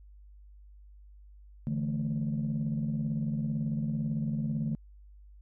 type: chord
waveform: sine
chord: D suspended second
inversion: none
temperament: equal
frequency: 146.83 / 164.81 / 220 Hz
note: D3 / E3 / A3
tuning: 0 / 0 / 0 cents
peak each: -31 / -35 / -31 dBFS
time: 1.67-4.75 s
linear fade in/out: 0 ms
effects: tanh soft clip ceiling -23 dBFS + added 50 Hz sine -50 dBFS peak until 5.41 s